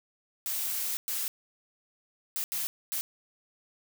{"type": "noise bursts at uneven times", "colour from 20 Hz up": "blue", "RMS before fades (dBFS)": -32, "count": 5, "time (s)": [[0.46, 0.97], [1.08, 1.28], [2.36, 2.44], [2.52, 2.67], [2.92, 3.01]], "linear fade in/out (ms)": 0, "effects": []}